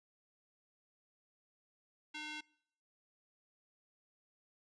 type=tone with band-pass filter; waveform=square; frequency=303.5 Hz; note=D#4; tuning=43 cents flat; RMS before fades=-45 dBFS; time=2.14-2.41 s; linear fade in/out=10 ms; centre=2800 Hz; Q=1.6; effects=noise-tail reverb RT60 0.7 s tail -25 dB re dry + resampled to 22050 Hz